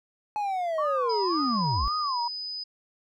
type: linear sweep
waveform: triangle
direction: down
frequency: 854 to 38.89 Hz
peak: -24 dBFS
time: 0.36-1.88 s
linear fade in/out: 0 ms
type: tone with vibrato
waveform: sine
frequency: 1086 Hz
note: C#6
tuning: 36 cents flat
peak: -26 dBFS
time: 0.78-2.28 s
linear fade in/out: 5 ms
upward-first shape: sine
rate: 1.9 Hz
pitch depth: 240 cents each way
type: tone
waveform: sine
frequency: 4996 Hz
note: D#8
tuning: 6 cents sharp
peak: -32 dBFS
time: 1.09-2.64 s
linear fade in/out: 10 ms
effects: none